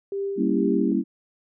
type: tone with tremolo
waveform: sine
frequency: 395.8 Hz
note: G4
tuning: 17 cents sharp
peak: -24 dBFS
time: 0.12-0.92 s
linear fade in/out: 2 ms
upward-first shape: sine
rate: 2.2 Hz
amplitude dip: 50%
type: chord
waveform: sine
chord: G diminished seventh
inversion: none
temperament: equal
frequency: 196 / 233.1 / 277.2 / 329.6 Hz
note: G3 / Bb3 / Db4 / Fb4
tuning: 0 / 0 / 0 / 0 cents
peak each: -25 dBFS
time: 0.36-1.04 s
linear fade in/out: 50 ms
effects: none